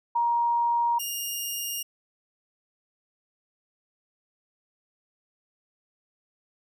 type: tone pair in turn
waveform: sine / 10% pulse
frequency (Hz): 943 / 2832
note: A#5 / F7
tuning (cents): +20 / +23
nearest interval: octave + perfect fifth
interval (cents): 1903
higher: second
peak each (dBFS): -21 / -21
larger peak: neither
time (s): 0.15-0.99 / 0.99-1.83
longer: neither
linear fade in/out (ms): 10
effects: none